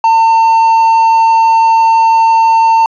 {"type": "tone", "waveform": "triangle", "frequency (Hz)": 903, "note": "A5", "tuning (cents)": 45, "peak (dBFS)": -3, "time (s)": [0.04, 2.86], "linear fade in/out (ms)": 2, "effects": ["resampled to 16000 Hz", "7-bit"]}